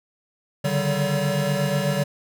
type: tone cluster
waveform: square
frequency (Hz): 142.1 / 150.1 / 192.1 / 569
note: C#3 / D3 / G3 / C#5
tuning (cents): +43 / +38 / -35 / +45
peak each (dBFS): -27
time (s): 0.64-2.04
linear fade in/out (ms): 10
effects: none